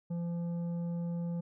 sine tone with tanh clipping, 171.2 Hz, F3, 34 cents flat, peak -34 dBFS, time 0.1-1.41 s, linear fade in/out 10 ms, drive 8 dB, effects none

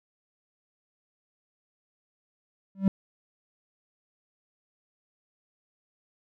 triangle tone with exponential growth, 193.7 Hz, G3, 20 cents flat, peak -12 dBFS, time 2.75-2.88 s, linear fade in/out 2 ms, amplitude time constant 28 ms, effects none

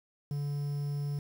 triangle tone with quantisation, 144 Hz, D3, 34 cents flat, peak -29 dBFS, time 0.31-1.19 s, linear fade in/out 2 ms, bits 9, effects none

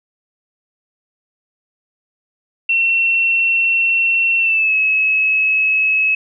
sine tone with pitch glide, 2712 to 2576 Hz, E7 to E7, +49 to -41 cents, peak -12 dBFS, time 2.69-6.15 s, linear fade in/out 5 ms, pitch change -90 cents, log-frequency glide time 4.39-4.74 s, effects none

